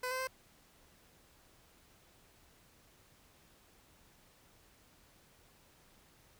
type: tone with pitch steps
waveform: 15% pulse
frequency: 504 / 516 / 521 Hz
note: B4 / C5 / C5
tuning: +35 / -24 / -7 cents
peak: -29 dBFS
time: 0.03-0.273 s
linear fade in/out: 5 ms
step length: 81 ms
effects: pink hiss -65 dBFS RMS until 6.39 s